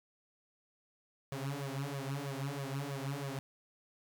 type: tone with flanger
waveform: sawtooth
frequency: 138.59 Hz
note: C#3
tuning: in tune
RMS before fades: -39 dBFS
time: 1.32-3.39 s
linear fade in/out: 0 ms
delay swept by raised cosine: 1.7 to 6.5 ms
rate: 3.1 Hz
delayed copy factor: +1
effects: none